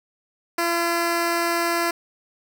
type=tone; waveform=10% pulse; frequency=340.2 Hz; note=F4; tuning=45 cents flat; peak=-12 dBFS; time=0.58-1.91 s; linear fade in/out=5 ms; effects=none